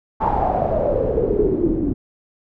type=noise with low-pass filter sweep; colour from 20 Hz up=pink; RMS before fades=-19 dBFS; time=0.2-1.94 s; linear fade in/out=20 ms; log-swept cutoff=920 to 280 Hz; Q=9.1; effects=none